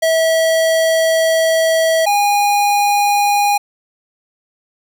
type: tone pair in turn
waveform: square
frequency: 649 / 817.7 Hz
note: E5 / G#5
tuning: -27 / -27 cents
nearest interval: major third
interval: 400 cents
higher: second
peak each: -12 dBFS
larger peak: neither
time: 0.02-2.06 / 2.06-3.58 s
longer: first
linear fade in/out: 10 ms
effects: none